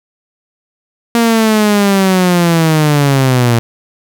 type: linear sweep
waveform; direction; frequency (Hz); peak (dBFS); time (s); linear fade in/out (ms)
sawtooth; down; 235.1 to 115; -4; 1.15-3.59; 0
effects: none